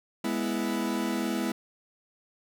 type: chord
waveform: 40% pulse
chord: E major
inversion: first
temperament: equal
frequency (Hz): 207.7 / 246.9 / 329.6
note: G#3 / B3 / E4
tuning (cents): 0 / 0 / 0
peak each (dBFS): -31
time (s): 0.24-1.52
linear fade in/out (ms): 5
effects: none